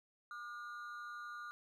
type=ring-modulated tone; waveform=triangle; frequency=1318.5 Hz; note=E6; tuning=in tune; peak=-40 dBFS; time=0.31-1.51 s; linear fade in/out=0 ms; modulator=116 Hz; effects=none